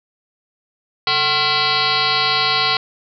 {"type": "tone with frequency modulation", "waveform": "sine", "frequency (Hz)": 2634, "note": "E7", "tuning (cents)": -2, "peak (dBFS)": -14, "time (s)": [1.07, 2.77], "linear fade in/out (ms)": 2, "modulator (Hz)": 313, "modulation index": 6.3, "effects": []}